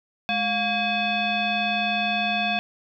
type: tone with frequency modulation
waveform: sine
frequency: 1628 Hz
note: G#6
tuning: 35 cents flat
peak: -21 dBFS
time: 0.29-2.59 s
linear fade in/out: 0 ms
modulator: 919 Hz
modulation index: 1.9
effects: none